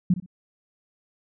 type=tone with echo; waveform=sine; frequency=180.5 Hz; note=F#3; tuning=43 cents flat; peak=-15 dBFS; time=0.1-0.14 s; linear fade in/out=5 ms; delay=61 ms; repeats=2; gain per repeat=-13 dB; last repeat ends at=0.262 s; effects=none